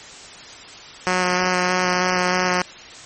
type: tone with vibrato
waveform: 5% pulse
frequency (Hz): 181.7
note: F#3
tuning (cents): -31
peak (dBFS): -6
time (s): 1.07-2.62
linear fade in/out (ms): 0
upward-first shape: square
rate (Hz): 3.2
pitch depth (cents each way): 10
effects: white hiss -39 dBFS RMS until 3.05 s + MP3 32 kbps